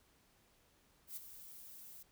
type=noise with ADSR envelope; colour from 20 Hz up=violet; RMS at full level=-44 dBFS; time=1.07-2.03 s; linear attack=93 ms; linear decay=23 ms; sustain=-10 dB; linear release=7 ms; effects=pink hiss -71 dBFS RMS until 2.11 s